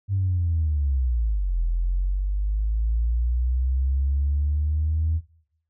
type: linear two-way sweep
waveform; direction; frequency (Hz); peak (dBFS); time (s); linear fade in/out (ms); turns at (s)
sine; down then up; 100 to 41.2 to 81.2; -19; 0.08-5.21; 50; 1.61
effects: noise-tail reverb RT60 0.7 s tail -19 dB re dry + tanh soft clip ceiling -15 dBFS